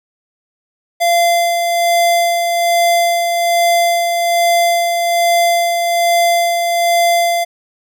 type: tone with tremolo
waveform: square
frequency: 688 Hz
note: F5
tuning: 26 cents flat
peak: -10 dBFS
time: 1-7.45 s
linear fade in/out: 20 ms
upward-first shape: sine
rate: 1.2 Hz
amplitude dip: 40%
effects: none